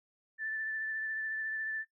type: tone with vibrato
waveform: sine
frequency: 1760 Hz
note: A6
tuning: in tune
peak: -34 dBFS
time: 0.38-1.85 s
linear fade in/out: 50 ms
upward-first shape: triangle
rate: 14 Hz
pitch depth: 18 cents each way
effects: noise-tail reverb RT60 0.1 s tail -17 dB re dry